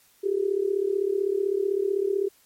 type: tone with amplitude modulation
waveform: sine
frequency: 394.5 Hz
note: G4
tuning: 11 cents sharp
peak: -18 dBFS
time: 0.23-2.29 s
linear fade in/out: 20 ms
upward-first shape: sine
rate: 35.8 Hz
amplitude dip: 85%
effects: white hiss -60 dBFS RMS until 2.45 s + MP3 64 kbps